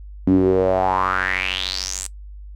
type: tone with band-pass filter sweep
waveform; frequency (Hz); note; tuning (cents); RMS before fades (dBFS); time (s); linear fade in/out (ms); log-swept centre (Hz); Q
sawtooth; 93.4; F#2; +17; -19; 0.27-2.07; 5; 250 to 8400; 5.8
effects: noise-tail reverb RT60 0.1 s tail -19 dB re dry + added 50 Hz sine -34 dBFS peak until 2.55 s